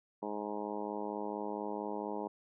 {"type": "harmonic tone", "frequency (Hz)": 104.4, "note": "G#2", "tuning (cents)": 10, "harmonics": [2, 3, 4, 5, 6, 7, 8, 9, 10], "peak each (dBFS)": [-44, -43, -42, -45, -46, -50, -44, -45, -55], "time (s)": [0.22, 2.28], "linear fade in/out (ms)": 10, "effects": []}